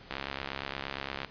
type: click train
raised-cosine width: 0.3 ms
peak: -18 dBFS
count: 79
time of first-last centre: 0.11-1.247 s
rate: 68.6 Hz
effects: pink hiss -52 dBFS RMS until 1.3 s + resampled to 11025 Hz